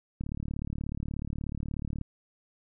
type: click train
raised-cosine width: 5 ms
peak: -22 dBFS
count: 67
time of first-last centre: 0.21-2.013 s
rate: 36.6 Hz
effects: none